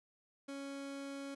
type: tone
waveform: 30% pulse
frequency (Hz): 277.2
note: C#4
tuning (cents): 0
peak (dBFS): -40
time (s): 0.48-1.35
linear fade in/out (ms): 10
effects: resampled to 24000 Hz